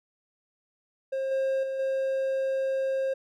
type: tone with level steps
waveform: triangle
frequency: 534 Hz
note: C5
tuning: 35 cents sharp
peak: -25 / -22 / -27 / -23 dBFS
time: 1.12-3.14 s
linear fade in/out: 10 ms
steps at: 1.31 / 1.63 / 1.79 s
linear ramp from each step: 5 ms
effects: none